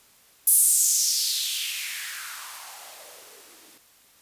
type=noise with band-pass filter sweep; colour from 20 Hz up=violet; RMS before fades=-26 dBFS; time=0.47-3.78 s; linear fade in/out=5 ms; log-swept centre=11000 to 250 Hz; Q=3.2; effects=white hiss -57 dBFS RMS until 4.21 s + resampled to 32000 Hz